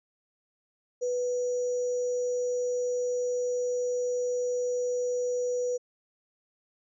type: tone with sample-and-hold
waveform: sine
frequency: 494.2 Hz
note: B4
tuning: 1 cent sharp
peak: -26 dBFS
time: 1.01-5.78 s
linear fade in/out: 20 ms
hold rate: 6300 Hz
effects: resampled to 22050 Hz